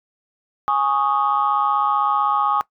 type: chord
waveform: sine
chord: Ab suspended fourth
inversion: none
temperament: equal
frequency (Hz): 830.6 / 1108.7 / 1244.5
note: Ab5 / Db6 / Eb6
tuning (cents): 0 / 0 / 0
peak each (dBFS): -20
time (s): 0.68-2.61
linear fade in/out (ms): 0
effects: noise-tail reverb RT60 0.1 s tail -20 dB re dry + tanh soft clip ceiling -8 dBFS